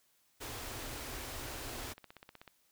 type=band-stop noise; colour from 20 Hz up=pink; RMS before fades=-43 dBFS; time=0.4-1.94 s; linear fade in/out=20 ms; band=140 to 230 Hz; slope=96 dB/octave
type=click train; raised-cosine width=0.3 ms; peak=-34 dBFS; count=14; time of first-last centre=1.67-2.477 s; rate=16.1 Hz
effects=white hiss -72 dBFS RMS until 2.71 s